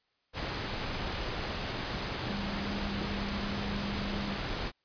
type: tone in noise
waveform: sine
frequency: 201 Hz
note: G3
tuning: 44 cents sharp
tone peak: -36 dBFS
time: 2.25-4.4 s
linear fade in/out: 50 ms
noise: pink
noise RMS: -35 dBFS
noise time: 0.33-4.72 s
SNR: -4 dB
effects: white hiss -75 dBFS RMS until 4.84 s + resampled to 11025 Hz